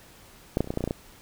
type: clicks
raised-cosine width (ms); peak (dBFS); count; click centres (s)
2; -9 / -9 / -26 / -24 / -14 / -26 / -12 / -17 / -12 / -15 / -13; 11; 0.571 / 0.606 / 0.644 / 0.674 / 0.705 / 0.739 / 0.774 / 0.807 / 0.84 / 0.876 / 0.909
effects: pink hiss -52 dBFS RMS until 1.21 s

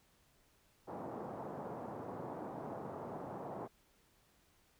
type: band-pass noise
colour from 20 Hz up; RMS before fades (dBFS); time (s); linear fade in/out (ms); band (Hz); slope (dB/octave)
white; -45; 0.87-3.68; 20; 110 to 880; 24
effects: pink hiss -71 dBFS RMS until 4.79 s

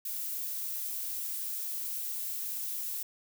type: noise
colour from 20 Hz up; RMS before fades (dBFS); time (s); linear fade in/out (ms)
violet; -36; 0.05-3.03; 5
effects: none

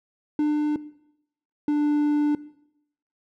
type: tone pair in turn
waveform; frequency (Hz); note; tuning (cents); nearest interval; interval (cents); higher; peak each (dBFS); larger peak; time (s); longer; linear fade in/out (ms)
triangle; 299.1 / 295.5; D4 / D4; +32 / +11; unison; 21; first; -17; neither; 0.39-0.76 / 1.68-2.35; second; 2
effects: noise-tail reverb RT60 0.8 s tail -18 dB re dry

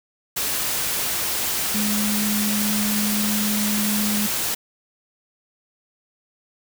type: tone in noise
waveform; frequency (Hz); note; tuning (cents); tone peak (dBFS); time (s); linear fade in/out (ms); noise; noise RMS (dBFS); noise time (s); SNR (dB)
sine; 209.4; G#3; +15; -22; 1.74-4.27; 10; white; -24; 0.36-4.55; -1
effects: none

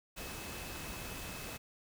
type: tone in noise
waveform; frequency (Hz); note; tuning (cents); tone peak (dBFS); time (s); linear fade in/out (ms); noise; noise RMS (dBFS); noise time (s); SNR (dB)
sine; 2586; E7; -34; -52; 0.16-1.58; 20; pink; -44; 0.16-1.58; -11
effects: none

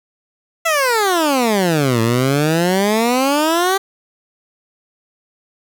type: exponential two-way sweep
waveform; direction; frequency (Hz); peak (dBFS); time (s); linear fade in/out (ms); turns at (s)
15% pulse; down then up; 680 to 111.4 to 395.6; -7; 0.65-3.78; 10; 2.01
effects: none

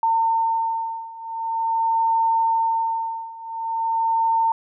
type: beating tone pair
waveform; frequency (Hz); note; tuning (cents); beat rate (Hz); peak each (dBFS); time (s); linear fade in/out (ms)
sine; 906 / 906.45; A#5 / A#5; -50 / -49; 0.45; -23 / -21; 0.03-4.52; 2
effects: none

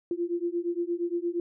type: beating tone pair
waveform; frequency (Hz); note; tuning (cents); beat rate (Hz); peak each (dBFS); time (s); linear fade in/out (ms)
sine; 341.3 / 349.9; F4 / F4; -40 / +3; 8.6; -30; 0.11-1.4; 2
effects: none

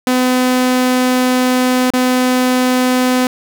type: tone with dropouts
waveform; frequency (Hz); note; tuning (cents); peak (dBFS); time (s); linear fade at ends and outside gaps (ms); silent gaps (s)
sawtooth; 253.1; B3; +43; -7; 0.07-3.27; 2; 1.904-1.936
effects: none

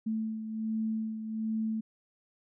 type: beating tone pair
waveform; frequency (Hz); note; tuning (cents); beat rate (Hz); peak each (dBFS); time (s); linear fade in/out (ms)
sine; 220 / 221.3; A3 / A3; 0 / +10; 1.3; -31 / -39; 0.06-1.81; 10
effects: none

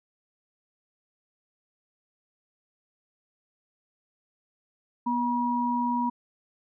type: tone pair together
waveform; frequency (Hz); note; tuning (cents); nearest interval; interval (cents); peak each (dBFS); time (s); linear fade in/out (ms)
sine; 243.4 / 960.8; B3 / B5; -25 / -48; 2 octaves; 2377; -27 / -26; 5.06-6.1; 10
effects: none

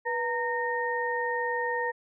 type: tone cluster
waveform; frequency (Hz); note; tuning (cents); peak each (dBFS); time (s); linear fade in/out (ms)
sine; 488.1 / 921 / 1843; B4 / A#5 / A#6; -20 / -21 / -20; -31; 0.05-1.92; 20
effects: none

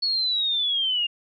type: linear sweep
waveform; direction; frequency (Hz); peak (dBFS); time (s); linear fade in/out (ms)
sine; down; 4404 to 2794; -21; 0.02-1.07; 10
effects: none

